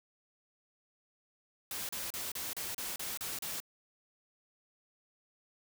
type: noise bursts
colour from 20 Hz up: white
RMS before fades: -39 dBFS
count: 9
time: 1.71-3.602 s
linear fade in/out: 2 ms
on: 180 ms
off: 34 ms
effects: none